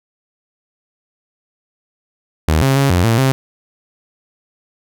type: tone with pitch steps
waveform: sawtooth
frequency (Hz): 78.3 / 134.9 / 138.2 / 88.9 / 114.1 / 133.1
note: D#2 / C#3 / C#3 / F2 / A#2 / C3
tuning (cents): +11 / -47 / -5 / +31 / -37 / +30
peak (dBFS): -7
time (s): 2.48-3.32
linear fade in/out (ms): 0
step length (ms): 140
effects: none